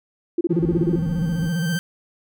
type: tone bursts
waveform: sine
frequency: 342.3 Hz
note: F4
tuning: 35 cents flat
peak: -16 dBFS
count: 10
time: 0.38-0.959 s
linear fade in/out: 5 ms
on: 30 ms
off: 31 ms
type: tone with vibrato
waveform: triangle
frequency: 166.9 Hz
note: E3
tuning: 22 cents sharp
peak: -18 dBFS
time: 0.49-1.79 s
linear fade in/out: 20 ms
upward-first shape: square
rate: 15 Hz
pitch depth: 100 cents each way
type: tone with exponential growth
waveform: sawtooth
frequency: 1559 Hz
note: G6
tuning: 10 cents flat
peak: -22 dBFS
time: 0.54-1.79 s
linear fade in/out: 0 ms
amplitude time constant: 270 ms
type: low-pass noise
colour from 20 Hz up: white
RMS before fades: -31 dBFS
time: 0.59-1.52 s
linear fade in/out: 50 ms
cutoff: 290 Hz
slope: 48 dB/octave
effects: none